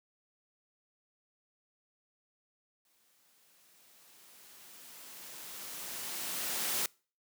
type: noise with exponential growth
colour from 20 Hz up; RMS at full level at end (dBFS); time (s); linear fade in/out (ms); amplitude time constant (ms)
white; -32; 2.85-6.86; 2; 870
effects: noise-tail reverb RT60 0.4 s tail -26 dB re dry + high-pass 150 Hz 12 dB/octave